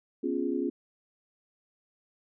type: chord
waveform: sine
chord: C# dominant seventh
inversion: third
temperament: equal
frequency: 246.9 / 277.2 / 349.2 / 415.3 Hz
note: B3 / C#4 / E#4 / G#4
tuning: 0 / 0 / 0 / 0 cents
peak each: -34 / -31 / -32 / -35 dBFS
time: 0.23-0.7 s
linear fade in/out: 10 ms
effects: none